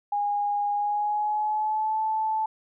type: tone with pitch glide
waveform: sine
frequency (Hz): 820 to 873.8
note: G#5 to A5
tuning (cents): -22 to -12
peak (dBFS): -23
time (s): 0.12-2.46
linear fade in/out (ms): 5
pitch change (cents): +110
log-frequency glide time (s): 0.73-2
effects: none